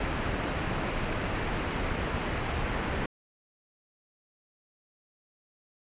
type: low-pass noise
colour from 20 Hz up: pink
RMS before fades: -31 dBFS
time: 0-3.06 s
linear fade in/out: 5 ms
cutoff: 2800 Hz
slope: 24 dB/octave
effects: resampled to 8000 Hz

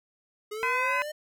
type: linear sweep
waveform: square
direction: up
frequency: 415.3 to 614 Hz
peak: -34 dBFS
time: 0.51-1.12 s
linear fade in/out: 10 ms
type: harmonic tone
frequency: 508 Hz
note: B4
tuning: 49 cents sharp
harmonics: 2 / 3 / 4 / 5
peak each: -28 / -32 / -31 / -31 dBFS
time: 0.63-1.02 s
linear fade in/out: 0 ms
effects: none

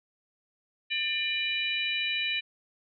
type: tone cluster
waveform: sine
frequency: 1793 / 2393 / 2973 / 3906 Hz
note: A6 / D7 / F#7 / B7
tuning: +32 / +32 / +8 / -20 cents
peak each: -37 / -30 / -32 / -35 dBFS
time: 0.9-2.41 s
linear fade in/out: 20 ms
effects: none

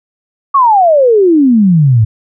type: exponential sweep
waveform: sine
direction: down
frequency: 1145 to 104.1 Hz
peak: -4 dBFS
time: 0.54-2.05 s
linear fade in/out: 10 ms
effects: none

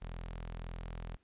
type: tone with notch filter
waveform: sawtooth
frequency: 41.88 Hz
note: E1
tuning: 28 cents sharp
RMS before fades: -43 dBFS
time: 0.01-1.17 s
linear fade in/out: 20 ms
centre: 310 Hz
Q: 1.9
effects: pink hiss -75 dBFS RMS until 1.23 s + resampled to 8000 Hz

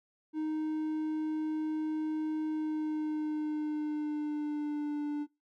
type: tone with pitch glide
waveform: triangle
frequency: 310.7 to 294.3 Hz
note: D#4 to D4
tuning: -2 to +4 cents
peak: -29 dBFS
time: 0.33-5.27 s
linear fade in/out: 50 ms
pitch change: -94 cents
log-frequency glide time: 2.48-5.04 s
effects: noise-tail reverb RT60 0.2 s tail -20 dB re dry

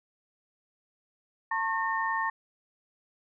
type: tone cluster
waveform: sine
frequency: 898 / 1087 / 1823 Hz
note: A5 / C#6 / A#6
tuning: +35 / -34 / -39 cents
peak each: -31 dBFS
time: 1.51-2.3 s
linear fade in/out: 5 ms
effects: none

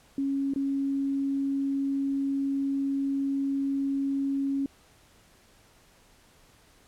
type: tone with dropouts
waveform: sine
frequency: 275.4 Hz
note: C#4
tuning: 11 cents flat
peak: -25 dBFS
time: 0.18-4.66 s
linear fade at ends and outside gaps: 2 ms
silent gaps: 0.537-0.56 s
effects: pink hiss -59 dBFS RMS until 6.87 s + low-pass 12000 Hz 12 dB/octave

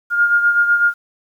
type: beating tone pair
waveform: sine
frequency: 1414 / 1422 Hz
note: F6 / F6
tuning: +21 / +31 cents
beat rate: 8 Hz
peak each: -12 / -20 dBFS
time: 0.1-0.94 s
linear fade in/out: 50 ms
effects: 8-bit

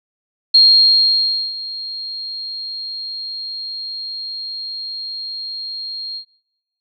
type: tone with ADSR envelope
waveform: sine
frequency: 4235 Hz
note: C8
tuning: 20 cents sharp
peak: -5 dBFS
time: 0.54-6.25 s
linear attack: 9 ms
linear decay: 980 ms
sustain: -19 dB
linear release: 86 ms
effects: noise-tail reverb RT60 0.9 s tail -23 dB re dry

